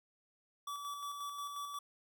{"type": "tone with tremolo", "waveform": "square", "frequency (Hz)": 1150, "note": "D6", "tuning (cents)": -37, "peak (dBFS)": -40, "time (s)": [0.67, 1.79], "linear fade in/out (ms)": 5, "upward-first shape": "square", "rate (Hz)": 5.6, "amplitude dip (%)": 35, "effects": []}